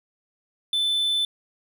triangle tone, 3520 Hz, A7, in tune, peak -19 dBFS, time 0.73-1.25 s, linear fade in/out 2 ms, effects none

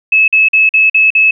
sine tone bursts, 2594 Hz, E7, 28 cents flat, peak -5 dBFS, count 6, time 0.12-1.31 s, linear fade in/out 5 ms, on 160 ms, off 46 ms, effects none

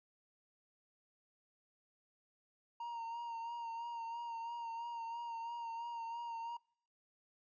triangle tone with vibrato, 930 Hz, A#5, 4 cents flat, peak -39 dBFS, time 2.8-6.57 s, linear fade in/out 5 ms, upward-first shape sine, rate 3 Hz, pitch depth 31 cents each way, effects noise-tail reverb RT60 0.6 s tail -26 dB re dry + resampled to 16000 Hz

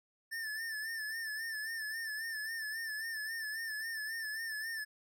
square tone with vibrato, 1770 Hz, A6, 10 cents sharp, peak -38 dBFS, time 0.31-4.85 s, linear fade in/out 20 ms, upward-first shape sine, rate 3.7 Hz, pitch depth 61 cents each way, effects none

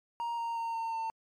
triangle tone with pitch steps, 937 / 927.8 / 918.8 / 909.8 / 900.9 Hz, A#5 / A#5 / A#5 / A#5 / A5, +9 / -8 / -25 / -42 / +41 cents, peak -30 dBFS, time 0.2-1.1 s, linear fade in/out 0 ms, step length 180 ms, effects MP3 64 kbps

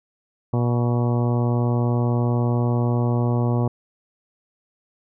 harmonic tone with a mistuned harmonic, 120.2 Hz, B2, 46 cents flat, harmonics 1 / 2 / 3 / 4 / 5 / 6 / 7 / 8 / 9, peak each -19 / -25 / -29 / -31 / -33 / -35 / -36 / -37 / -38 dBFS, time 0.53-3.68 s, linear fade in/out 5 ms, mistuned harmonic 9, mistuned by +55 cents, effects none

